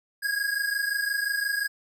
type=tone pair together; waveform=square; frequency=1635.5 / 1661.2 Hz; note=G#6 / G#6; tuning=-27 / 0 cents; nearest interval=unison; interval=27 cents; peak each=-28 / -30 dBFS; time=0.22-1.68 s; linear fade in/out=20 ms; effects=none